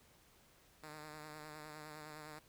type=tone with vibrato; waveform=5% pulse; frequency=152.6 Hz; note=D#3; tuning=33 cents flat; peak=-38 dBFS; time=0.83-2.39 s; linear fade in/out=2 ms; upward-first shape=sine; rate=9.8 Hz; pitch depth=34 cents each way; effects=pink hiss -67 dBFS RMS until 2.48 s